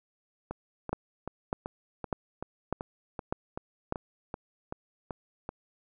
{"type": "two click trains", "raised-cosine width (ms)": 1, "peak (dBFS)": [-15, -21], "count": [6, 14], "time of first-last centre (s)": [[0.93, 3.924], [0.51, 5.491]], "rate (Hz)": [1.67, 2.61], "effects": []}